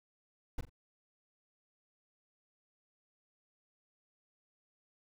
brown noise with echo, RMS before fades -35 dBFS, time 0.58-0.61 s, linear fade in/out 5 ms, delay 43 ms, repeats 2, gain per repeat -12 dB, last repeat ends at 0.696 s, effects none

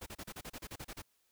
pink noise bursts, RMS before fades -45 dBFS, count 12, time 0.01-1.021 s, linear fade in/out 10 ms, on 54 ms, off 33 ms, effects white hiss -75 dBFS RMS until 1.31 s

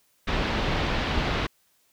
pink low-pass noise, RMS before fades -26 dBFS, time 0.27-1.47 s, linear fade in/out 10 ms, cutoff 4000 Hz, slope 24 dB/octave, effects white hiss -66 dBFS RMS until 1.92 s

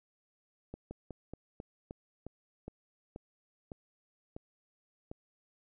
slowing click train, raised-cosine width 2 ms, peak -29 dBFS, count 12, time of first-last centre 0.74-5.115 s, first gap 170 ms, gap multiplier 1.16, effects none

